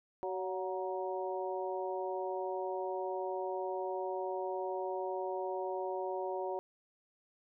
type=harmonic tone with a mistuned harmonic; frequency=187.8 Hz; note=F#3; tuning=26 cents sharp; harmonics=2 / 3 / 4 / 5; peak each=-38 / -40 / -41 / -42 dBFS; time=0.23-6.59 s; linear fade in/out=0 ms; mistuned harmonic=4; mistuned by=-44 cents; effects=none